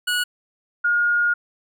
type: tone pair in turn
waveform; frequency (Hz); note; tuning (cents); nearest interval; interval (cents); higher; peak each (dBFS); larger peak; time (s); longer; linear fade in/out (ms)
25% pulse / sine; 1461 / 1427.6; F#6 / F6; -22 / +38; unison; 40; first; -16; neither; 0.07-0.24 / 0.84-1.34; second; 10
effects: none